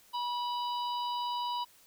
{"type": "harmonic tone with a mistuned harmonic", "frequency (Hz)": 970, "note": "B5", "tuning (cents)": -31, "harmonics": [1, 3, 4, 5], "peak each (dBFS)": [-32, -42, -44, -46], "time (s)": [0.13, 1.65], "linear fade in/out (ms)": 20, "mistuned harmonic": 3, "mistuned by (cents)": 37, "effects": ["white hiss -61 dBFS RMS until 1.86 s"]}